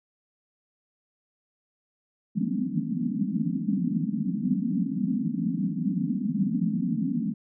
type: band-pass noise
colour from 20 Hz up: pink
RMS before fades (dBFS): -27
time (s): 2.35-7.34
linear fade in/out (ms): 10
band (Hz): 160 to 280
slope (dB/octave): 96
effects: none